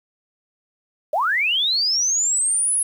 sine linear sweep, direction up, 554.4 to 10660 Hz, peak -17 dBFS, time 1.13-2.83 s, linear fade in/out 5 ms, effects 8-bit

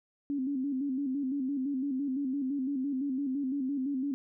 sine tone with vibrato, 271.6 Hz, C#4, 35 cents flat, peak -29 dBFS, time 0.3-4.14 s, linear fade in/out 0 ms, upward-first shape square, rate 5.9 Hz, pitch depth 79 cents each way, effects none

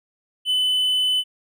triangle tone, 3013 Hz, F#7, 31 cents sharp, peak -16 dBFS, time 0.45-1.24 s, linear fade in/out 50 ms, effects none

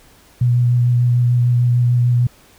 sine tone with vibrato, 121.9 Hz, B2, 22 cents flat, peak -11 dBFS, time 0.41-2.27 s, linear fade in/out 5 ms, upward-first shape triangle, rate 6.7 Hz, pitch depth 18 cents each way, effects pink hiss -49 dBFS RMS until 2.58 s

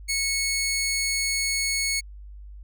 15% pulse tone, 2200 Hz, C#7, 14 cents flat, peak -17 dBFS, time 0.08-2.01 s, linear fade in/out 20 ms, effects added 50 Hz sine -39 dBFS peak until 2.63 s

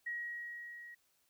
sine tone with level ramp, 1900 Hz, A#6, 33 cents sharp, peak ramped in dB -36 to -49 dBFS, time 0.06-0.95 s, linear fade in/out 10 ms, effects white hiss -75 dBFS RMS until 1.29 s

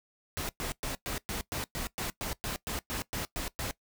pink noise bursts, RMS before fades -35 dBFS, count 15, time 0.37-3.71 s, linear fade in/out 0 ms, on 120 ms, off 110 ms, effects noise-tail reverb RT60 0.1 s tail -19 dB re dry

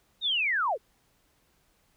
sine linear sweep, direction down, 3778 to 376.4 Hz, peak -24 dBFS, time 0.21-0.78 s, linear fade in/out 50 ms, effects pink hiss -68 dBFS RMS until 1.96 s

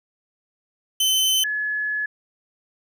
sawtooth / sine tone pair in turn, 3058 / 1704.4 Hz, G7 / G#6, -44 / +44 cents, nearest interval minor seventh, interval 1012 cents, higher first, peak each -14 / -22 dBFS, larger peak first, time 1-1.44 / 1.44-2.06 s, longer second, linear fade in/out 5 ms, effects none

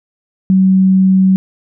sine tone, 189.2 Hz, F#3, 39 cents sharp, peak -6 dBFS, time 0.5-1.36 s, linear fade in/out 0 ms, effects none

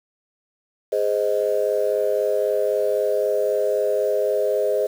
sine chord, Ab major, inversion none, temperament just, 415.3 / 519.1 / 623 Hz, Ab4 / C5 / Eb5, 0 / -14 / +2 cents, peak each -22 dBFS, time 0.92-4.87 s, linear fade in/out 10 ms, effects tanh soft clip ceiling -9 dBFS + 7-bit

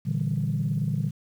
sine chord, E half-diminished seventh, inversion second, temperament equal, 116.54 / 146.83 / 164.81 / 196 Hz, Bb2 / D3 / E3 / G3, 0 / 0 / 0 / 0 cents, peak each -29 / -26 / -30 / -31 dBFS, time 0.05-1.11 s, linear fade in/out 20 ms, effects tanh soft clip ceiling -16 dBFS + 9-bit

